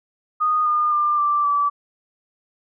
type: tone with pitch steps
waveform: sine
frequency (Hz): 1235 / 1214.5 / 1194.3 / 1174.5 / 1155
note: D#6 / D#6 / D6 / D6 / D6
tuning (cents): -13 / -42 / +29 / 0 / -29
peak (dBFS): -16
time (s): 0.4-1.7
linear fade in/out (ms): 20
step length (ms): 260
effects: none